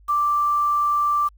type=tone with quantisation; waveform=sine; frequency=1174.7 Hz; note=D6; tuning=in tune; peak=-17 dBFS; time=0.08-1.29 s; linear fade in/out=20 ms; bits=7; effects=added 50 Hz sine -48 dBFS peak until 1.37 s